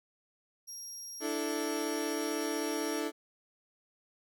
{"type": "tone", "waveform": "30% pulse", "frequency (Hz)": 5620, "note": "F8", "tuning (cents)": 10, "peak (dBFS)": -38, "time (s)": [0.67, 3.01], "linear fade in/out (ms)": 20}
{"type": "chord", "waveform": "35% pulse", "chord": "D suspended second", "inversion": "none", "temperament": "equal", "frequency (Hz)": [293.7, 329.6, 440], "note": ["D4", "E4", "A4"], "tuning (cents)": [0, 0, 0], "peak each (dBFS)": -35, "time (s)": [1.2, 3.12], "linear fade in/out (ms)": 50}
{"effects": []}